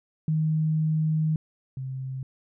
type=tone pair in turn; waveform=sine; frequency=156.6 / 131.89 Hz; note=D#3 / C3; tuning=+11 / +14 cents; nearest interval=minor third; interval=297 cents; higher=first; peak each=-21 / -30 dBFS; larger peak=first; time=0.28-1.36 / 1.77-2.23 s; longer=first; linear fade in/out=2 ms; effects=none